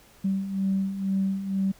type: beating tone pair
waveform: sine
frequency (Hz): 191.9 / 194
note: G3 / G3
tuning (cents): -37 / -18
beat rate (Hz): 2.1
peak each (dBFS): -30 / -24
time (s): 0.24-1.72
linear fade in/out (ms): 10
effects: tanh soft clip ceiling -16 dBFS + pink hiss -55 dBFS RMS until 1.79 s